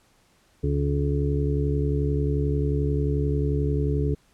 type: harmonic tone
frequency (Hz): 71.3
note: C#2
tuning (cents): +49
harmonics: 1 / 2 / 4 / 5 / 6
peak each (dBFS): -25 / -25 / -30 / -35 / -29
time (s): 0.63-4.15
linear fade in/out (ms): 10
effects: pink hiss -62 dBFS RMS until 4.33 s + low-pass 11000 Hz 12 dB/octave